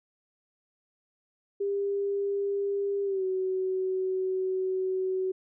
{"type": "tone with pitch glide", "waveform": "sine", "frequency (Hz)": [400, 375.4], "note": ["G4", "F#4"], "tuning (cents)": [35, 25], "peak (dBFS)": -26, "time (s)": [1.6, 5.32], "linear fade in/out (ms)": 10, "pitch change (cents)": -110, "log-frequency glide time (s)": [3.04, 3.24], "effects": []}